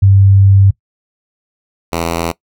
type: tone pair in turn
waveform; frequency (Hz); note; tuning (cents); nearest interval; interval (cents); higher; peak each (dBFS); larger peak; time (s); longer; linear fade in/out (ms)
sine / 5% pulse; 98 / 83.85; G2 / E2; 0 / +30; minor third; 270; first; -4; neither; 0.02-0.71 / 1.92-2.32; first; 10
effects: noise-tail reverb RT60 0.1 s tail -20 dB re dry